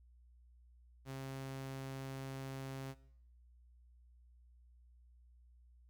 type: tone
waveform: sawtooth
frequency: 134.2 Hz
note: C3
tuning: 44 cents sharp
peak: -39 dBFS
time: 1.05-2.95 s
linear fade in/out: 50 ms
effects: noise-tail reverb RT60 0.7 s tail -19 dB re dry + added 60 Hz sine -61 dBFS peak until 5.89 s